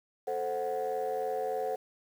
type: chord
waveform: sine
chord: F# diminished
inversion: first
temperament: equal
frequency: 440 / 523.3 / 740 Hz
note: A4 / C5 / F#5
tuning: 0 / 0 / 0 cents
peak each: -33 dBFS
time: 0.27-1.76 s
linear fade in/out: 10 ms
effects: tanh soft clip ceiling -25 dBFS + 9-bit